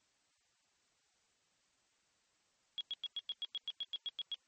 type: tone bursts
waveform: sine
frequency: 3322 Hz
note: G#7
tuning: in tune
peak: -36 dBFS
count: 13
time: 2.78-4.344 s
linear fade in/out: 0 ms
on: 28 ms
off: 100 ms
effects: white hiss -75 dBFS RMS until 4.47 s + MP3 32 kbps